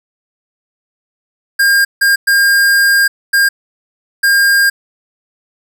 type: tone bursts at uneven times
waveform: square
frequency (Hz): 1610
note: G6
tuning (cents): +46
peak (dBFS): -8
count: 5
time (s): 1.59-1.85 / 2.01-2.16 / 2.27-3.08 / 3.33-3.49 / 4.23-4.7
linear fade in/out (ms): 10
effects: none